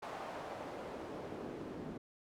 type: noise with band-pass filter sweep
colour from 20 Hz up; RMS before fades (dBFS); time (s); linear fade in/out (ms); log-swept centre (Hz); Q
pink; -45; 0.02-1.98; 10; 850 to 280; 1.3
effects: none